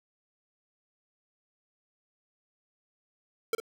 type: tone with echo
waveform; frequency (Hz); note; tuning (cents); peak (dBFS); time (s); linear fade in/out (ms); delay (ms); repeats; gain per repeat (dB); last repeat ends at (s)
square; 454.1; A#4; -45; -25; 3.53-3.55; 2; 51; 1; -10; 3.601
effects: none